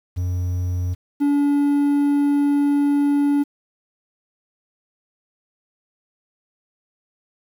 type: tone pair in turn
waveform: triangle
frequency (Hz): 89.7 / 286.5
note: F2 / D4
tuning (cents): +47 / -43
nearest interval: octave + minor sixth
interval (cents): 2010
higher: second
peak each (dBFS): -18 / -13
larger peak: second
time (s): 0.16-0.95 / 1.2-3.44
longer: second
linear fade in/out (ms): 20
effects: 8-bit